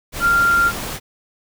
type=tone in noise; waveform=sine; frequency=1389 Hz; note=F6; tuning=10 cents flat; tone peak=-12 dBFS; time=0.2-0.72 s; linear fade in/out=50 ms; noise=pink; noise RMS=-27 dBFS; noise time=0.12-1 s; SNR=+12 dB; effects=none